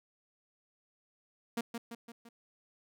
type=tone with echo; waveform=sawtooth; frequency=233.1 Hz; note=A#3; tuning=in tune; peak=-28 dBFS; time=1.57-1.61 s; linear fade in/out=5 ms; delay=170 ms; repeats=4; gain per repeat=-5 dB; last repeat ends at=2.29 s; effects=none